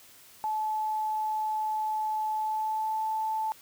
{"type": "tone with pitch glide", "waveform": "sine", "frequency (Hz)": [864, 875.6], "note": ["A5", "A5"], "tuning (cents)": [-32, -9], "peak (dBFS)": -27, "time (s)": [0.44, 3.52], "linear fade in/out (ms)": 0, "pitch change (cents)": 23, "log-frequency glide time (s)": [2.34, 3.03], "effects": ["white hiss -54 dBFS RMS until 3.61 s"]}